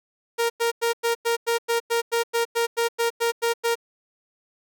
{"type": "tone bursts", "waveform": "sawtooth", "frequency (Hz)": 466.2, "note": "A#4", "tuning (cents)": 0, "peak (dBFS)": -16, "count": 16, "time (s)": [0.38, 3.755], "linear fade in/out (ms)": 20, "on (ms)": 120, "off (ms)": 97, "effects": []}